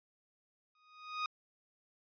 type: tone with exponential growth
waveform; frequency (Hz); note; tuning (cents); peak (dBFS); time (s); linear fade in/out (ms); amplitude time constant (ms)
sawtooth; 1244.5; D#6; 0; -28; 0.75-1.26; 2; 110
effects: resampled to 11025 Hz